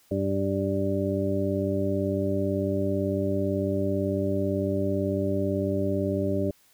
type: harmonic tone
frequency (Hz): 98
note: G2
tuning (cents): 0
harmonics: 1 / 2 / 3 / 4 / 6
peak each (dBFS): -30 / -30 / -30 / -30 / -30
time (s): 0.11-6.51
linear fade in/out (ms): 5
effects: white hiss -61 dBFS RMS until 6.73 s